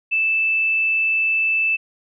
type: tone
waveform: sine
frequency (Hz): 2637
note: E7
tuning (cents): 0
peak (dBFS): -16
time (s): 0.11-1.77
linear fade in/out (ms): 20
effects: none

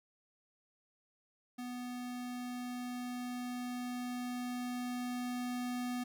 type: tone with level ramp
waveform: square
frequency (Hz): 246.9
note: B3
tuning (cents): 0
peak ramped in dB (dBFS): -41 to -36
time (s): 1.58-6.04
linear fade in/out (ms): 10
effects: none

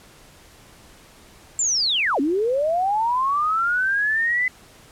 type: linear two-way sweep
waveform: sine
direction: down then up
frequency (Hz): 7459 to 261.6 to 2026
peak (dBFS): -18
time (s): 1.59-4.48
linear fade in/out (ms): 2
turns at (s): 2.2
effects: pink hiss -49 dBFS RMS until 4.91 s + low-pass 12000 Hz 12 dB/octave

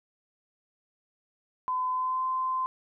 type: tone with pitch glide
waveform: sine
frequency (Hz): 1016 to 1034.4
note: B5 to C6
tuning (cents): +49 to -20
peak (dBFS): -26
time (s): 1.68-2.66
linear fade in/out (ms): 0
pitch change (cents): +31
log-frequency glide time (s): 1.9-2.24
effects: none

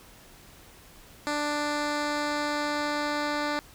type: tone with low-pass filter sweep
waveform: 10% pulse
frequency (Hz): 294.9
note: D4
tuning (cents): +7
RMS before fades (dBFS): -29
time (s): 1.27-3.59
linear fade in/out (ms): 0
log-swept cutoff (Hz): 7400 to 4800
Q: 1
effects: pink hiss -52 dBFS RMS until 3.74 s

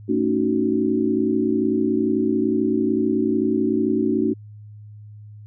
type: chord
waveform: sine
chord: D# half-diminished seventh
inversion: second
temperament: just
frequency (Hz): 224 / 280 / 311.1 / 373.4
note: A3 / C#4 / D#4 / F#4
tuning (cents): +31 / +18 / 0 / +16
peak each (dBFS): -23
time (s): 0.08-4.34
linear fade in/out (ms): 20
effects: added 105 Hz sine -38 dBFS peak until 5.46 s

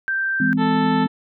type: tone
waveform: sine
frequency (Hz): 1568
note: G6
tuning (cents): 0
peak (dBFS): -19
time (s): 0.08-0.53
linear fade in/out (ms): 0
type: chord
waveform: sine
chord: E augmented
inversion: none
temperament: just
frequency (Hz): 164.81 / 206 / 257.5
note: E3 / G#3 / B#3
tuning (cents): 0 / -14 / -28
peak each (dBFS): -24 / -22 / -19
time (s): 0.4-1.07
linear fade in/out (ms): 5
type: harmonic tone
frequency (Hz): 440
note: A4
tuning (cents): 0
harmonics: 1 / 2 / 3 / 4 / 5 / 6 / 7 / 8 / 9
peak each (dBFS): -27 / -22 / -29 / -30 / -40 / -41 / -38 / -39 / -41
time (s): 0.57-1.08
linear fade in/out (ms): 50
effects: none

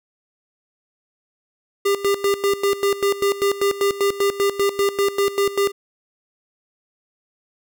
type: tone with tremolo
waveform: square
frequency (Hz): 400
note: G4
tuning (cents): +35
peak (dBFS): -16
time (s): 1.85-5.72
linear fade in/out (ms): 10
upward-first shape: square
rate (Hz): 5.1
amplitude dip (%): 80
effects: none

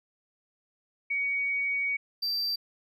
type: tone pair in turn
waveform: sine / triangle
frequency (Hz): 2247 / 4685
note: C#7 / D8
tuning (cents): +23 / -5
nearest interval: octave + minor second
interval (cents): 1272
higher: second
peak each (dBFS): -26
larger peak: neither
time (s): 1.1-1.97 / 2.22-2.56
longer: first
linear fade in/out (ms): 10
effects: none

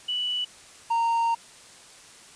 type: tone pair in turn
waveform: sine / triangle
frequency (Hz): 2960 / 923.8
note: F#7 / A#5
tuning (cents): 0 / -16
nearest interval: octave + minor sixth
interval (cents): 2016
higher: first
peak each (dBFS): -25 / -19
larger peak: second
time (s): 0.08-0.45 / 0.9-1.35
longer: second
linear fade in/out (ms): 10
effects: white hiss -49 dBFS RMS until 2.35 s + resampled to 22050 Hz

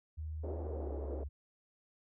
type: tone with pitch glide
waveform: sine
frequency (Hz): 78 to 70.3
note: D#2 to C#2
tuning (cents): +5 to +25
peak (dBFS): -38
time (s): 0.17-1.29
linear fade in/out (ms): 20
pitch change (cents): -180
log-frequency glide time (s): 0.63-0.9
type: band-pass noise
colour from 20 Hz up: white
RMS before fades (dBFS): -44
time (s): 0.43-1.24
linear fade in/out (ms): 10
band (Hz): 310 to 520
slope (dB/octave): 24
effects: none

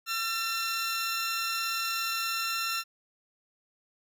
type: tone pair together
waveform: 15% pulse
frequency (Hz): 1354.7 / 1794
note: E6 / A6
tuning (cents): +47 / +33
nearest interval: perfect fourth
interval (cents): 486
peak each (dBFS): -23 / -31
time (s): 0.06-2.84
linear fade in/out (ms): 50
effects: none

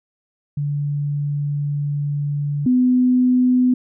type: tone pair in turn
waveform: sine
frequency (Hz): 144.8 / 251.4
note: D3 / B3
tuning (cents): -24 / +31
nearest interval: minor seventh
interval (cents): 955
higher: second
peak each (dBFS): -19 / -12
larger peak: second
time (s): 0.57-2.66 / 2.66-3.74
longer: first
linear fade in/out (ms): 5
effects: none

